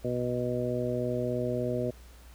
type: harmonic tone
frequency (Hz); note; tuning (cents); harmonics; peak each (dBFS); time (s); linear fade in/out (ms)
123.3; B2; -2; 1 / 2 / 3 / 4 / 5; -34 / -34 / -34 / -34 / -34; 0.04-1.91; 10
effects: added 60 Hz sine -49 dBFS peak until 2.34 s + pink hiss -57 dBFS RMS until 2.34 s